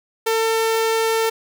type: tone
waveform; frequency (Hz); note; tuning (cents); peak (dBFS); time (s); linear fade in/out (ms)
sawtooth; 449; A4; +35; -13; 0.26-1.3; 10
effects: none